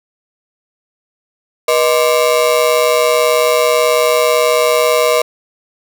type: ring-modulated tone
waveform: 35% pulse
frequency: 554.4 Hz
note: C#5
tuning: in tune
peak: -5 dBFS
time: 1.68-5.22 s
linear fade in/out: 5 ms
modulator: 69.1 Hz
effects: none